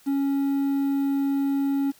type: tone with quantisation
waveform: triangle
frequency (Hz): 277.2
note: C#4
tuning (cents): 0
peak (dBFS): -19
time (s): 0.06-1.92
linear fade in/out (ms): 20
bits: 8
effects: white hiss -56 dBFS RMS until 1.99 s